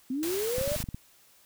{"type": "linear sweep", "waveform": "sine", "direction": "up", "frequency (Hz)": [246.9, 610], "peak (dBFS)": -28, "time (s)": [0.1, 0.76], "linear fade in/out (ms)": 5}
{"type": "noise", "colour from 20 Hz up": "white", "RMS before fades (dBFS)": -36, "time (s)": [0.23, 0.83], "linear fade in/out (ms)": 0}
{"type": "clicks", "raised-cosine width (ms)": 5, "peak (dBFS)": -23, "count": 9, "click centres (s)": [0.583, 0.613, 0.677, 0.718, 0.763, 0.803, 0.84, 0.888, 0.945]}
{"effects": ["white hiss -60 dBFS RMS until 1.45 s"]}